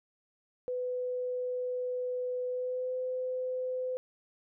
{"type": "tone with pitch glide", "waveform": "sine", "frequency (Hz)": [499.7, 509], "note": ["B4", "C5"], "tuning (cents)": [20, -48], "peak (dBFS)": -31, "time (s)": [0.68, 3.97], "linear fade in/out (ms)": 0, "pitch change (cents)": 32, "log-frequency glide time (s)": [2.47, 2.95], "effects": []}